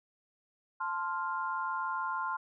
sine chord, F major, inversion first, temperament equal, 880 / 1046.5 / 1396.9 Hz, A5 / C6 / F6, 0 / 0 / 0 cents, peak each -38 / -34 / -37 dBFS, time 0.8-2.37 s, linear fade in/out 10 ms, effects none

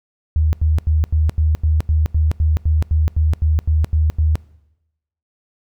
sine tone bursts, 77.78 Hz, D#2, in tune, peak -12 dBFS, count 16, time 0.36-4.355 s, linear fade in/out 0 ms, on 170 ms, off 85 ms, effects noise-tail reverb RT60 0.9 s tail -21 dB re dry

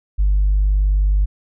sine tone, 49.62 Hz, G1, 22 cents sharp, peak -11 dBFS, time 0.18-1.26 s, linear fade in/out 20 ms, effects tanh soft clip ceiling -9 dBFS

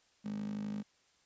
15% pulse tone with high-pass filter, 51.91 Hz, G#1, in tune, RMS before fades -39 dBFS, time 0.24-0.83 s, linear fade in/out 20 ms, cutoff 210 Hz, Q 7.5, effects white hiss -70 dBFS RMS until 1.25 s + resampled to 16000 Hz

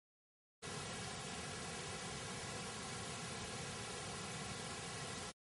pink noise with comb filter, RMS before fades -45 dBFS, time 0.62-5.32 s, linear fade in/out 20 ms, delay 3.3 ms, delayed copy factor -0.7, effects high-pass 100 Hz 12 dB/octave + MP3 48 kbps

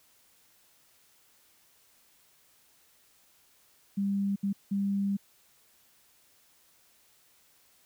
sine tone bursts at uneven times, 198.7 Hz, G3, 24 cents sharp, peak -26 dBFS, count 3, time 3.97-4.36 / 4.43-4.53 / 4.71-5.17 s, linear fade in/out 10 ms, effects white hiss -64 dBFS RMS until 7.85 s

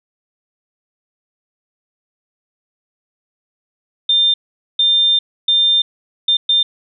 sine tone bursts at uneven times, 3600 Hz, A7, 39 cents sharp, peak -10 dBFS, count 5, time 4.09-4.34 / 4.79-5.19 / 5.48-5.82 / 6.28-6.37 / 6.49-6.63 s, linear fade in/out 5 ms, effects none

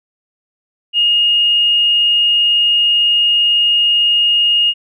triangle tone with tanh clipping, 2853 Hz, F7, 36 cents sharp, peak -9 dBFS, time 0.93-4.74 s, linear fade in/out 50 ms, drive 2 dB, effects resampled to 24000 Hz

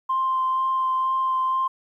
sine tone with vibrato, 1046.5 Hz, C6, in tune, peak -19 dBFS, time 0.09-1.68 s, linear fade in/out 10 ms, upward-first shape sine, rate 2.1 Hz, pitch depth 9 cents each way, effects tanh soft clip ceiling -15 dBFS + 10-bit

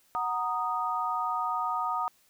sine chord, D# minor, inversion first, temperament equal with one note detuned, 740 / 932.3 / 1240.9 Hz, F#5 / A#5 / D#6, 0 / 0 / -5 cents, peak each -34 / -32 / -30 dBFS, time 0.15-2.08 s, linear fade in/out 0 ms, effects white hiss -65 dBFS RMS until 2.29 s

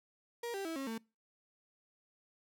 35% pulse tone with pitch steps, 472.2 / 392.5 / 326.3 / 271.2 / 225.4 Hz, A#4 / G4 / E4 / C#4 / A3, +22 / +2 / -18 / -38 / +42 cents, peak -36 dBFS, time 0.43-0.98 s, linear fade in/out 5 ms, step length 110 ms, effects noise-tail reverb RT60 0.3 s tail -25 dB re dry

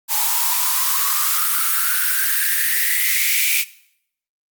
blue noise with high-pass filter sweep, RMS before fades -18 dBFS, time 0.08-3.65 s, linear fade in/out 50 ms, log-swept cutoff 840 to 2400 Hz, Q 8.8, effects noise-tail reverb RT60 0.7 s tail -19 dB re dry + Opus 48 kbps

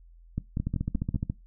two click trains, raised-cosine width 5 ms, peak -16 / -16 dBFS, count 11 / 5, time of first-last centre 0.6-1.299 / 0.38-1.145 s, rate 14.3 / 5.23 Hz, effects noise-tail reverb RT60 0.2 s tail -20 dB re dry + added 42 Hz sine -50 dBFS peak until 1.46 s

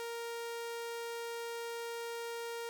sawtooth tone, 466.5 Hz, A#4, 1 cent sharp, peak -35 dBFS, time 0-2.69 s, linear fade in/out 0 ms, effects none

